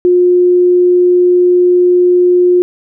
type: tone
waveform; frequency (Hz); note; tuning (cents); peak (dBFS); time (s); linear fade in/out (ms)
sine; 357.5; F4; +41; -5; 0.05-2.62; 0
effects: none